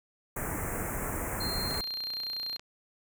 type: band-stop noise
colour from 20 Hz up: pink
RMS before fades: -34 dBFS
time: 0.36-1.81 s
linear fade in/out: 5 ms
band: 2200 to 7100 Hz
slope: 48 dB/octave
type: tone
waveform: triangle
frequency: 4186 Hz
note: C8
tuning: in tune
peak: -32 dBFS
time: 1.4-2.57 s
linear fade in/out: 10 ms
type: click train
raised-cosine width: 0.2 ms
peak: -27 dBFS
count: 28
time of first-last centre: 1.71-2.595 s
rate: 30.5 Hz
effects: none